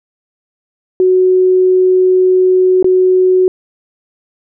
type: tone with dropouts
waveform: sine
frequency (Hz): 370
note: F#4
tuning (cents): 0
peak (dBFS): -6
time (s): 1-3.48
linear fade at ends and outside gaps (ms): 1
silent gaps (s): 2.827-2.844
effects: none